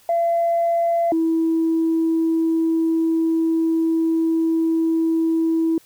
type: tone pair in turn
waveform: sine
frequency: 679 / 326.2 Hz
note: F5 / E4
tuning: -49 / -18 cents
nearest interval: octave + minor second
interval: 1269 cents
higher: first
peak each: -15 dBFS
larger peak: neither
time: 0.09-1.12 / 1.12-5.78 s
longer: second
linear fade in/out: 2 ms
effects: tanh soft clip ceiling -12 dBFS + white hiss -53 dBFS RMS until 5.85 s